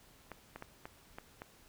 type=clicks; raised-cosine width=0.5 ms; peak=-29 dBFS; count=6; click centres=0.317 / 0.56 / 0.624 / 0.855 / 1.185 / 1.419 s; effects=pink hiss -62 dBFS RMS until 1.68 s